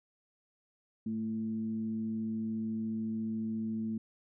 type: tone with frequency modulation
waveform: sine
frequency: 220.7 Hz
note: A3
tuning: 5 cents sharp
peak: -32 dBFS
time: 1.06-3.98 s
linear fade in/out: 5 ms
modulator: 114 Hz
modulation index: 0.37
effects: none